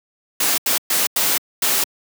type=noise bursts at uneven times; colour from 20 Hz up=white; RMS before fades=-18 dBFS; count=5; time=0.4-0.58 / 0.66-0.78 / 0.9-1.07 / 1.16-1.38 / 1.62-1.84 s; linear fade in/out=5 ms; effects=high-pass 200 Hz 12 dB/octave